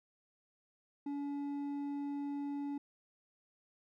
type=tone with hard clipping; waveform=sine; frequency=284.7 Hz; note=C#4; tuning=46 cents sharp; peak=-38 dBFS; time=1.06-2.78 s; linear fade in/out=5 ms; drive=5 dB; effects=none